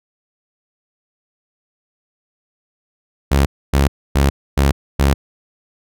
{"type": "tone bursts", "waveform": "sawtooth", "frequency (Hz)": 69.3, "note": "C#2", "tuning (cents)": 0, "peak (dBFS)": -7, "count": 5, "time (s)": [3.31, 5.14], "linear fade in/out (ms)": 10, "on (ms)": 150, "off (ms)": 270, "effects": []}